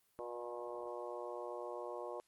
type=harmonic tone with a mistuned harmonic; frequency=120 Hz; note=B2; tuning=49 cents flat; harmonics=3 / 4 / 5 / 6 / 7 / 8 / 9; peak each=-48 / -47 / -47 / -53 / -52 / -54 / -52 dBFS; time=0.19-2.2 s; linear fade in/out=0 ms; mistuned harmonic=7; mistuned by=+16 cents; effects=white hiss -75 dBFS RMS until 2.27 s + Opus 32 kbps